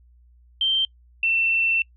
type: tone pair in turn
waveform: sine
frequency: 3136 / 2688 Hz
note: G7 / E7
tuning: 0 / +33 cents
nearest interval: minor third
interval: 267 cents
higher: first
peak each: -18 dBFS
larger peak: neither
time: 0.61-0.85 / 1.23-1.82 s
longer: second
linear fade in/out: 2 ms
effects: noise-tail reverb RT60 0.1 s tail -25 dB re dry + added 60 Hz sine -51 dBFS peak until 1.96 s